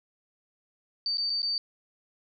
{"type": "tone with dropouts", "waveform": "sine", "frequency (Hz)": 4600, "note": "D8", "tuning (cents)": -37, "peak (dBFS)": -26, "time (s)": [1.06, 1.58], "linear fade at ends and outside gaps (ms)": 1, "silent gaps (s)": [[1.172, 1.181], [1.297, 1.301], [1.419, 1.429]], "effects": []}